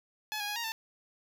10% pulse tone with pitch steps, 853 / 823 / 831 / 935 / 893 Hz, G#5 / G#5 / G#5 / A#5 / A5, +46 / -16 / +1 / +5 / +25 cents, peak -25 dBFS, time 0.32-0.72 s, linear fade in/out 0 ms, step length 80 ms, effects none

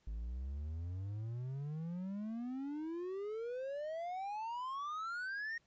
triangle exponential sweep, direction up, 51.91 to 1875 Hz, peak -37 dBFS, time 0.07-5.58 s, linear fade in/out 5 ms, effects pink hiss -75 dBFS RMS until 5.66 s + resampled to 16000 Hz

